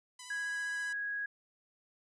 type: tone with vibrato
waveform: 5% pulse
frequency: 995 Hz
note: B5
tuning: 13 cents sharp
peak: -34 dBFS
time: 0.19-0.93 s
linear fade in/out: 5 ms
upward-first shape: sine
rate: 15 Hz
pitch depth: 21 cents each way
type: tone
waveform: sine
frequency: 1656 Hz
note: G#6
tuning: 5 cents flat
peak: -34 dBFS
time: 0.3-1.26 s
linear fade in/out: 5 ms
effects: resampled to 22050 Hz